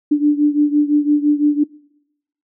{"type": "beating tone pair", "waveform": "sine", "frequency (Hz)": [293.1, 299], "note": ["D4", "D4"], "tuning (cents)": [-3, 31], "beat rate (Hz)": 5.9, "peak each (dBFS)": [-13, -16], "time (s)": [0.11, 1.64], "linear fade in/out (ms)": 10, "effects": ["noise-tail reverb RT60 0.9 s tail -25 dB re dry"]}